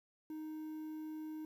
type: tone with quantisation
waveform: triangle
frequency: 311.1 Hz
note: D#4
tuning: in tune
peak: -40 dBFS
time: 0.3-1.45 s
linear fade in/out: 2 ms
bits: 11
effects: none